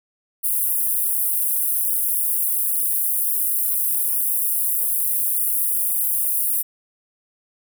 pink high-pass noise, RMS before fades -21 dBFS, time 0.43-6.63 s, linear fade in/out 20 ms, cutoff 10000 Hz, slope 48 dB/octave, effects none

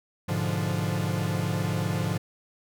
45% pulse chord, G# diminished seventh, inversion none, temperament equal, 103.83 / 123.47 / 146.83 / 174.61 Hz, G#2 / B2 / D3 / F3, 0 / 0 / 0 / 0 cents, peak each -30 / -35 / -31 / -30 dBFS, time 0.28-2.18 s, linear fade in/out 10 ms, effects none

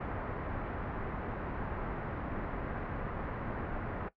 pink low-pass noise, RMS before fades -38 dBFS, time 0-4.09 s, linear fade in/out 10 ms, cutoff 1700 Hz, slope 24 dB/octave, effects noise-tail reverb RT60 0.1 s tail -17 dB re dry

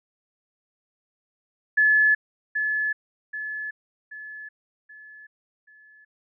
sine tone with echo, 1719 Hz, A6, 41 cents flat, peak -15 dBFS, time 1.77-2.15 s, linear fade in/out 10 ms, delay 780 ms, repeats 5, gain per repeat -7 dB, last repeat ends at 6.05 s, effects none

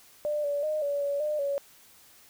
sine tone with pitch steps, 596 / 575 / 614 / 571 / 567 / 603 / 562 Hz, D5 / D5 / D#5 / D5 / C#5 / D5 / C#5, +25 / -37 / -23 / -49 / +39 / +46 / +24 cents, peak -26 dBFS, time 0.25-1.58 s, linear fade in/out 0 ms, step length 190 ms, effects white hiss -56 dBFS RMS until 2.29 s

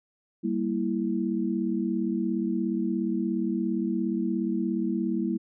sine chord, E diminished, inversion first, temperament equal, 196 / 233.1 / 329.6 Hz, G3 / Bb3 / E4, 0 / 0 / 0 cents, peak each -29 dBFS, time 0.43-5.38 s, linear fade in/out 20 ms, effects none

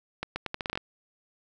accelerating click train, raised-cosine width 0.3 ms, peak -15 dBFS, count 10, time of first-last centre 0.23-0.775 s, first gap 130 ms, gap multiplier 0.79, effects none

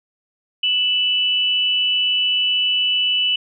sine tone pair together, 2641 / 2968 Hz, E7 / F#7, +3 / +5 cents, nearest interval major second, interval 202 cents, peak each -24 / -16 dBFS, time 0.63-3.36 s, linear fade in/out 5 ms, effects none

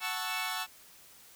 15% pulse chord, F# minor seventh, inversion none, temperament equal, 740 / 880 / 1108.7 / 1318.5 Hz, F#5 / A5 / C#6 / E6, 0 / 0 / 0 / 0 cents, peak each -32 dBFS, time 0-0.67 s, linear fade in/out 50 ms, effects white hiss -56 dBFS RMS until 1.35 s

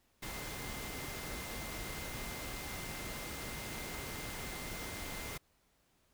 sine tone in noise, 2085 Hz, C7, 7 cents flat, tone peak -50 dBFS, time 0.22-5.38 s, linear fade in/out 10 ms, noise pink, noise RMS -43 dBFS, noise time 0.22-5.38 s, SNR -10 dB, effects pink hiss -73 dBFS RMS until 6.13 s

